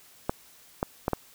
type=clicks; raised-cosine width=1 ms; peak=-11 dBFS; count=4; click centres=0.295 / 0.829 / 1.081 / 1.133 s; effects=white hiss -55 dBFS RMS until 1.34 s